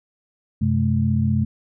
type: tone cluster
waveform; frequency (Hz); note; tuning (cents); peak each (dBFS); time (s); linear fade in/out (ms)
sine; 93.7 / 129.3 / 214.3; F#2 / C3 / A3; +22 / -20 / -45; -21; 0.61-1.45; 10
effects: none